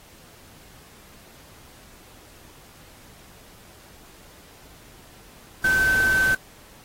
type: tone in noise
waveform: sine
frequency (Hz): 1535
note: G6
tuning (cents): -37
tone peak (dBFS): -17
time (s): 5.64-6.35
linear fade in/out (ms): 5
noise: pink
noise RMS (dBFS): -31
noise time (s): 5.64-6.35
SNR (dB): +11
effects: pink hiss -50 dBFS RMS until 6.84 s + AAC 48 kbps